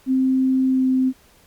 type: tone with pitch glide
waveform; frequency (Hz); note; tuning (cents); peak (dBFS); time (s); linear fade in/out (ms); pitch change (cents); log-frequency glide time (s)
sine; 261.6 to 259.5; C4 to C4; 0 to -14; -15; 0.06-1.13; 50; -14; 0.66-0.87
effects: pink hiss -54 dBFS RMS until 1.46 s + Opus 48 kbps